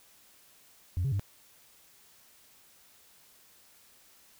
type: tone with pitch steps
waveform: sine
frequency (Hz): 88.6 / 136.5 / 99.3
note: F2 / C#3 / G2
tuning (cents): +25 / -26 / +23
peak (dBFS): -25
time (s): 0.97-1.195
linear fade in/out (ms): 0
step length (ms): 75
effects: tanh soft clip ceiling -24 dBFS + white hiss -60 dBFS RMS until 4.39 s